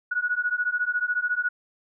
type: beating tone pair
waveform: sine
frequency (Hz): 1456 / 1470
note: F#6 / F#6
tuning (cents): -28 / -12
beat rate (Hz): 14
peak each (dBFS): -26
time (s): 0.11-1.49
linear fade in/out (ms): 10
effects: none